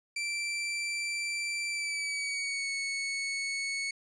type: tone with pitch glide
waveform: sawtooth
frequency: 2343 to 2211 Hz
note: D7 to C#7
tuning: -5 to -5 cents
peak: -28 dBFS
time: 0.16-3.91 s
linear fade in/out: 5 ms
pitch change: -100 cents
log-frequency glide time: 1.68-2.7 s
effects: resampled to 22050 Hz